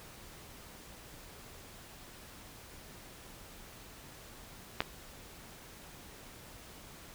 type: clicks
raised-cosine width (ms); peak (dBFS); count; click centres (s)
0.3; -12 / -27; 2; 4.805 / 4.819
effects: pink hiss -52 dBFS RMS until 7.14 s